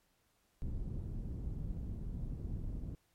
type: low-pass noise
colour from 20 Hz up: pink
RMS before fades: -40 dBFS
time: 0.62-2.95 s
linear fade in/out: 0 ms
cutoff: 170 Hz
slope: 12 dB/octave
effects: pink hiss -75 dBFS RMS until 3.14 s + MP3 64 kbps